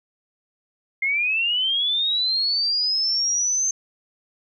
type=linear sweep; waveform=sine; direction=up; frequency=2107 to 6320 Hz; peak=-19 dBFS; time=1.02-3.71 s; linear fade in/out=5 ms; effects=none